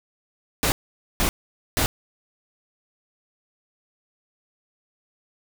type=noise bursts; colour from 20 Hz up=pink; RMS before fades=-21 dBFS; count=3; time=0.63-1.86 s; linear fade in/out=0 ms; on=90 ms; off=480 ms; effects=none